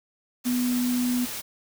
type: tone in noise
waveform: sine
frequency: 246.9 Hz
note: B3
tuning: in tune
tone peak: -22 dBFS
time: 0.45-1.26 s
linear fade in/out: 20 ms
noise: white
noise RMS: -34 dBFS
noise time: 0.44-1.42 s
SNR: +9 dB
effects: none